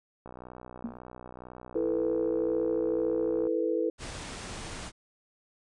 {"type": "click train", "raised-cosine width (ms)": 1, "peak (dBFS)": -30, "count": 200, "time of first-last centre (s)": [0.26, 3.47], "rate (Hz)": 62}
{"type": "tone with exponential decay", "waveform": "sine", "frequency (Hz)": 233.1, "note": "A#3", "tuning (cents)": 0, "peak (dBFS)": -27, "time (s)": [0.84, 0.98], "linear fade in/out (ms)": 5, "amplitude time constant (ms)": 30}
{"type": "chord", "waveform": "sine", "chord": "E suspended fourth", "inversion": "none", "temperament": "equal", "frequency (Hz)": [329.6, 440, 493.9], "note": ["E4", "A4", "B4"], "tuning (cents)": [0, 0, 0], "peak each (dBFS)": -30, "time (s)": [1.75, 3.9], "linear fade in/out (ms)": 5}
{"type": "low-pass noise", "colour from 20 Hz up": "pink", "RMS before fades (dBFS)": -40, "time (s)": [3.98, 4.92], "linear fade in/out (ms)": 50, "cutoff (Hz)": 9700, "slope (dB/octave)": 96}
{"effects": []}